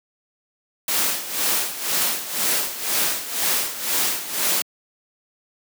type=noise with tremolo; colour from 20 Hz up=white; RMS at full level=-20 dBFS; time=0.88-4.62 s; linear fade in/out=2 ms; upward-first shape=sine; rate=2 Hz; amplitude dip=75%; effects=high-pass 200 Hz 12 dB/octave